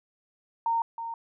sine tone with echo, 920 Hz, A#5, 23 cents flat, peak -23 dBFS, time 0.66-0.82 s, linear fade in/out 2 ms, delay 320 ms, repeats 1, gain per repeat -9 dB, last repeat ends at 1.14 s, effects none

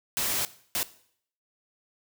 white noise bursts at uneven times, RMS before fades -28 dBFS, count 2, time 0.17-0.45 / 0.75-0.83 s, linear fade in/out 0 ms, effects noise-tail reverb RT60 0.6 s tail -17 dB re dry

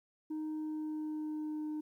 sine tone with pitch glide, 310 to 305.2 Hz, D#4 to D#4, -6 to -33 cents, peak -33 dBFS, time 0.3-1.81 s, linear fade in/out 10 ms, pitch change -27 cents, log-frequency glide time 0.45-1.68 s, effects tanh soft clip ceiling -35 dBFS + 12-bit

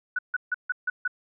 sine tone bursts, 1480 Hz, F#6, in tune, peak -23 dBFS, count 6, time 0.16-1.078 s, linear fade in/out 5 ms, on 28 ms, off 150 ms, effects none

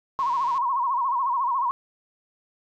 sine tone with vibrato, 1020 Hz, C6, 44 cents flat, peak -21 dBFS, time 0.19-1.71 s, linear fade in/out 0 ms, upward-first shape sine, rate 14 Hz, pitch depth 140 cents each way
click train, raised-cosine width 0.2 ms, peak -28 dBFS, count 60, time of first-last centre 0.19-0.578 s, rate 152 Hz
effects none

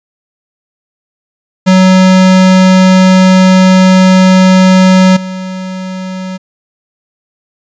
square tone with level steps, 186.6 Hz, F#3, 15 cents sharp, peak -3 / -18 dBFS, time 1.66-6.38 s, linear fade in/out 20 ms, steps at 5.16 s, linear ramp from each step 10 ms, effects resampled to 16000 Hz

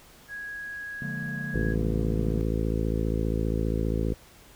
sine tone, 1658 Hz, G#6, 3 cents flat, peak -34 dBFS, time 0.28-1.76 s, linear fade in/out 50 ms
triangle chord, Bb dominant seventh, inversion first, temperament equal with one note detuned, 143.81 / 174.61 / 207.7 / 233.1 Hz, D3 / F3 / Ab3 / Bb3, -36 / 0 / 0 / 0 cents, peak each -33 / -36 / -37 / -37 dBFS, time 1.02-2.41 s, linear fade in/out 0 ms
harmonic tone, 55 Hz, A1, in tune, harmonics 1 / 2 / 3 / 4 / 5 / 6 / 7 / 8 / 9, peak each -28 / -31 / -33 / -34 / -35 / -36 / -36 / -37 / -38 dBFS, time 1.54-4.14 s, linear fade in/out 5 ms
effects pink hiss -53 dBFS RMS until 4.55 s

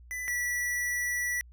square tone pair in turn, 1992 / 1953.3 Hz, B6 / B6, +14 / -20 cents, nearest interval unison, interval 34 cents, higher first, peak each -34 / -29 dBFS, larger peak second, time 0.11-0.28 / 0.28-1.41 s, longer second, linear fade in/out 0 ms, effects added 60 Hz sine -49 dBFS peak until 1.52 s

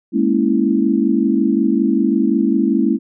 sine chord, A# half-diminished seventh, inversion third, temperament equal, 207.7 / 233.1 / 277.2 / 329.6 Hz, G#3 / A#3 / C#4 / E4, 0 / 0 / 0 / 0 cents, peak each -18 dBFS, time 0.12-2.99 s, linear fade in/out 50 ms, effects none

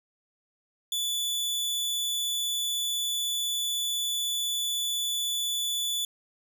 sawtooth tone, 3466 Hz, A7, 27 cents flat, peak -24 dBFS, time 0.92-6.05 s, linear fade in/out 2 ms, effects none

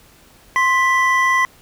triangle tone pair together, 1050.4 / 1975.5 Hz, C6 / B6, +6 / 0 cents, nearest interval major seventh, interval 1094 cents, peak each -14 dBFS, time 0.56-1.45 s, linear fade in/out 0 ms, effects pink hiss -49 dBFS RMS until 1.61 s

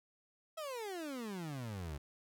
30% pulse exponential sweep, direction down, 659.3 to 69.4 Hz, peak -38 dBFS, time 0.57-1.98 s, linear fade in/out 10 ms, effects none

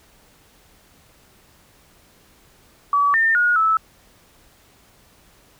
sine tone with pitch steps, 1143 / 1807 / 1442 / 1308 Hz, D6 / A6 / F#6 / E6, -47 / +46 / -45 / -14 cents, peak -14 dBFS, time 2.93-3.77 s, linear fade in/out 2 ms, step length 210 ms, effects pink hiss -54 dBFS RMS until 5.59 s

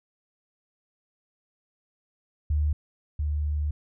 sine tone pair in turn, 74.9 / 74.43 Hz, D2 / D2, +35 / +24 cents, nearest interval unison, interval 11 cents, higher first, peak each -21 / -24 dBFS, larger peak first, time 2.5-2.73 / 3.19-3.71 s, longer second, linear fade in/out 5 ms, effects none

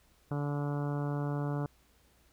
harmonic tone, 144.6 Hz, D3, 27 cents flat, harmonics 1 / 2 / 3 / 4 / 5 / 6 / 7 / 8 / 9 / 10, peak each -32 / -38 / -42 / -44 / -46 / -48 / -49 / -50 / -51 / -52 dBFS, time 0.31-1.66 s, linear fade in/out 2 ms, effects added 60 Hz sine -67 dBFS peak until 2.32 s + pink hiss -67 dBFS RMS until 2.32 s

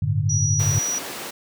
sine chord, G suspended second, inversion none, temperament equal, 98 / 110 / 146.83 Hz, G2 / A2 / D3, 0 / 0 / 0 cents, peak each -23 dBFS, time 0.02-0.79 s, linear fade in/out 5 ms
sine tone, 5820 Hz, F#8, 29 cents flat, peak -22 dBFS, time 0.29-0.99 s, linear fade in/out 10 ms
pink high-pass noise, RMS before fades -33 dBFS, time 0.59-1.31 s, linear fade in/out 10 ms, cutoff 270 Hz, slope 12 dB/octave
effects none

